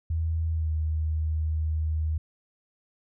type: tone with pitch glide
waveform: sine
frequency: 81.1 to 78.38 Hz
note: E2 to D#2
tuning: -28 to +13 cents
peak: -24 dBFS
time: 0.1-2.18 s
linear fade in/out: 5 ms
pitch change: -59 cents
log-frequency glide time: 0.52-0.7 s
effects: none